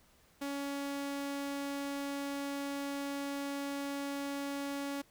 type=tone; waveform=sawtooth; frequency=280.7 Hz; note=C#4; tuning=22 cents sharp; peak=-32 dBFS; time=0.41-5.02 s; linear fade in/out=10 ms; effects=pink hiss -66 dBFS RMS until 5.1 s